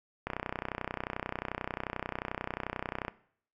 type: click train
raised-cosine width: 0.5 ms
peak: -18 dBFS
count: 89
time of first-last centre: 0.27-3.082 s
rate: 31.3 Hz
effects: noise-tail reverb RT60 0.6 s tail -19 dB re dry